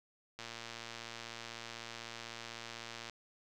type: click train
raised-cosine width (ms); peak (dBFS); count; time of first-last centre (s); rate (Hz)
0.2; -27; 315; 0.39-3.097; 116
effects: none